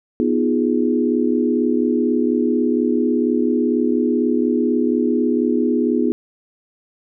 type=chord; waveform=sine; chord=F half-diminished seventh; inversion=second; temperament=equal; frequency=246.9 / 311.1 / 349.2 / 415.3 Hz; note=Cb4 / Eb4 / F4 / Ab4; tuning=0 / 0 / 0 / 0 cents; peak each=-18 / -21 / -22 / -22 dBFS; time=0.2-6.12 s; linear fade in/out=0 ms; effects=none